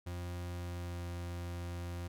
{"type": "tone with pitch glide", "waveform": "40% pulse", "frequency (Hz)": [87.9, 87.09], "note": ["F2", "F2"], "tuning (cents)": [12, -4], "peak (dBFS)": -38, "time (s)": [0.06, 2.08], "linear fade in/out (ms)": 10, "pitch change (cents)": -16, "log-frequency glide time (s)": [0.54, 1.05], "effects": []}